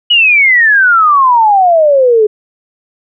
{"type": "exponential sweep", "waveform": "sine", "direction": "down", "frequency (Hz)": [2960, 415.3], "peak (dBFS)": -4, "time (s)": [0.1, 2.27], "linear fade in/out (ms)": 10, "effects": []}